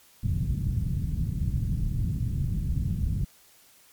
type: low-pass noise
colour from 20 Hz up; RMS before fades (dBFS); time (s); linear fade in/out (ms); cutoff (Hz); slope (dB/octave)
white; -27; 0.23-3.25; 10; 150; 24
effects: white hiss -57 dBFS RMS until 3.92 s + MP3 96 kbps